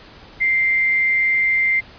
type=tone with amplitude modulation; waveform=sine; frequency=2093 Hz; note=C7; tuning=in tune; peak=-13 dBFS; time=0.4-1.81 s; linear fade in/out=20 ms; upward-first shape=sine; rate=196 Hz; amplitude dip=30%; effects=pink hiss -43 dBFS RMS until 1.98 s + resampled to 11025 Hz